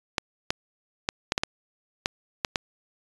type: clicks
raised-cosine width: 0.2 ms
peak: -6 dBFS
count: 9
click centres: 0.182 / 0.505 / 1.089 / 1.321 / 1.379 / 1.435 / 2.059 / 2.448 / 2.558 s
effects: resampled to 22050 Hz